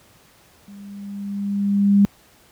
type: tone with level ramp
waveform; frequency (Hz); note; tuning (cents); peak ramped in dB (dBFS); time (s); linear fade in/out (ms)
sine; 200.8; G3; +42; -38 to -9; 0.68-2.05; 0
effects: pink hiss -53 dBFS RMS until 2.51 s + high-pass 60 Hz 12 dB/octave